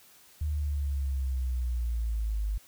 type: linear sweep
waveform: sine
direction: down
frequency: 76 to 50 Hz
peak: -27 dBFS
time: 0.41-2.58 s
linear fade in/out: 5 ms
effects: white hiss -57 dBFS RMS until 2.67 s